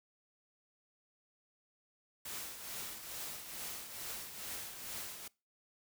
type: noise with tremolo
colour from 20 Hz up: white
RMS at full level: -42 dBFS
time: 2.25-5.28 s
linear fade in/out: 5 ms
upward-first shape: triangle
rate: 2.3 Hz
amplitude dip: 60%
effects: noise-tail reverb RT60 0.3 s tail -24 dB re dry